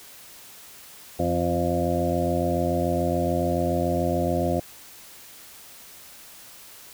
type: harmonic tone with a mistuned harmonic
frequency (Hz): 87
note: F2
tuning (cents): -6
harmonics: 1 / 2 / 3 / 4 / 6 / 7 / 8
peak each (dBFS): -29 / -29 / -29 / -29 / -29 / -29 / -29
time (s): 1.19-4.6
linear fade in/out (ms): 5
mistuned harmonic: 2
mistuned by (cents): -42
effects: white hiss -46 dBFS RMS until 6.93 s